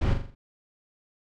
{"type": "noise with echo", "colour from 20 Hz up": "brown", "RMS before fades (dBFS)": -23, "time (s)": [0.01, 0.14], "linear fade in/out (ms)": 10, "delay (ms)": 42, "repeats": 5, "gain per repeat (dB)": -6, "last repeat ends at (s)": 0.35, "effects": ["low-pass 4000 Hz 12 dB/octave"]}